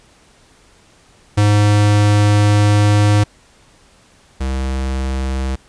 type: tone pair in turn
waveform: square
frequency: 103.83 / 65.88 Hz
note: G#2 / C2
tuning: 0 / +12 cents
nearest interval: minor sixth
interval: 788 cents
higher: first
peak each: -10 / -18 dBFS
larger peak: first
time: 1.37-3.24 / 4.4-5.56 s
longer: first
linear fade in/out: 10 ms
effects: pink hiss -50 dBFS RMS until 5.68 s + resampled to 22050 Hz